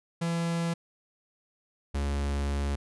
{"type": "tone pair in turn", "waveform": "45% pulse", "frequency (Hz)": [168.3, 70.76], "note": ["E3", "C#2"], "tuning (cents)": [36, 36], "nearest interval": "octave + minor third", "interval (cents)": 1500, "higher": "first", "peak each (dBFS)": -27, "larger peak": "neither", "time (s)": [[0.21, 0.74], [1.94, 2.76]], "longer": "second", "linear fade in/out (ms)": 10, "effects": ["resampled to 24000 Hz"]}